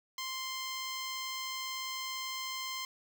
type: tone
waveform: 10% pulse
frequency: 1047 Hz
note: C6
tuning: 1 cent sharp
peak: -28 dBFS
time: 0.18-2.85 s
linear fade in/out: 2 ms
effects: none

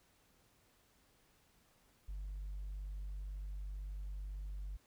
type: tone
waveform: sine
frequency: 49 Hz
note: G1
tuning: in tune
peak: -39 dBFS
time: 2.08-4.77 s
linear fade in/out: 10 ms
effects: tanh soft clip ceiling -39 dBFS + pink hiss -71 dBFS RMS until 4.86 s

